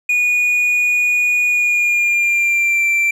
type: tone with pitch glide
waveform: triangle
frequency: 2455 to 2350 Hz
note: D#7 to D7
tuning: -24 to +1 cents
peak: -11 dBFS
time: 0.09-3.11 s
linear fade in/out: 5 ms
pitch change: -75 cents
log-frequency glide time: 1.48-2.85 s
effects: none